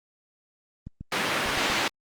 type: clicks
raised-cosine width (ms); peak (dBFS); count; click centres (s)
5; -25; 6; 0.87 / 1.01 / 1.46 / 1.491 / 1.575 / 1.701
type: band-pass noise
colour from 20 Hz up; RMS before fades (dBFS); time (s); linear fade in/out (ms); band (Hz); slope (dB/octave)
white; -26; 1.12-1.88; 2; 160 to 2900; 12
effects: Opus 24 kbps